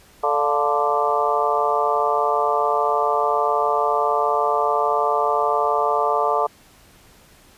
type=harmonic tone with a mistuned harmonic; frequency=146.83 Hz; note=D3; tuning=in tune; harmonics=3 / 4 / 5 / 6 / 7 / 8; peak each=-24 / -25 / -23 / -24 / -26 / -23 dBFS; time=0.23-6.47 s; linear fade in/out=10 ms; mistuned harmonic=5; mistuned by=-68 cents; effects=pink hiss -51 dBFS RMS until 7.57 s + resampled to 32000 Hz